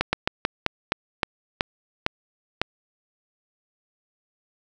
slowing click train, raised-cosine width 0.3 ms, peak -4 dBFS, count 10, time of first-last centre 0.01-2.616 s, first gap 120 ms, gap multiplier 1.21, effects none

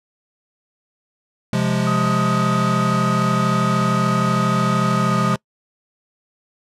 square chord, F minor, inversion second, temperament equal, 130.81 / 174.61 / 207.7 Hz, C3 / F3 / Ab3, 0 / 0 / 0 cents, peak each -22 dBFS, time 1.53-5.36 s, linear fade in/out 2 ms
clicks, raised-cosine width 2 ms, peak -26 dBFS, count 8, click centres 1.608 / 1.725 / 2.057 / 2.094 / 2.936 / 3.814 / 4.283 / 4.363 s
sine tone with pitch glide, 1254 to 1237.5 Hz, D#6 to D#6, +13 to -10 cents, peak -21 dBFS, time 1.87-5.34 s, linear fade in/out 0 ms, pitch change -23 cents, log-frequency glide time 5-5.15 s
effects noise-tail reverb RT60 0.1 s tail -24 dB re dry + low-pass 9000 Hz 12 dB/octave

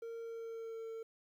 triangle tone with pitch glide, 460 to 450.5 Hz, A#4 to A4, -23 to +41 cents, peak -40 dBFS, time 0.02-1.03 s, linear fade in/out 5 ms, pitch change -36 cents, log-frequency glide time 0.2-0.84 s, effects 12-bit

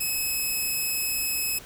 5% pulse tone, 2575 Hz, E7, 41 cents flat, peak -16 dBFS, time 0-1.59 s, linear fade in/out 10 ms, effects pink hiss -46 dBFS RMS until 1.65 s

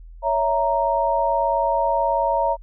sine chord, A# diminished, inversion first, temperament equal with one note detuned, 560.8 / 659.3 / 932.3 Hz, C#5 / E5 / A#5, +20 / 0 / 0 cents, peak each -23 / -23 / -20 dBFS, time 0.22-2.57 s, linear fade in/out 50 ms, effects added 41 Hz sine -38 dBFS peak until 2.62 s

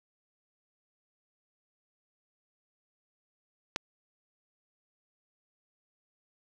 click, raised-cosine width 0.2 ms, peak -12 dBFS, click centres 3.761 s, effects none

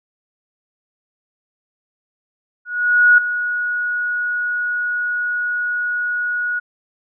sine tone with ADSR envelope, 1456 Hz, F#6, 28 cents flat, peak -6 dBFS, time 2.65-6.6 s, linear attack 530 ms, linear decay 4 ms, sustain -12 dB, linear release 17 ms, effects none

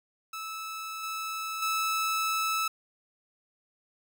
sawtooth tone with level steps, 1308 Hz, E6, 14 cents flat, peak -32 / -29 / -23 dBFS, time 0.33-2.68 s, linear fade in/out 5 ms, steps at 1.03 / 1.62 s, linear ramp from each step 5 ms, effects none

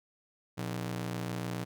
sawtooth ring-modulated tone, 146.83 Hz, D3, in tune, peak -27 dBFS, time 0.57-1.65 s, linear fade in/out 20 ms, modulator 29.9 Hz, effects none

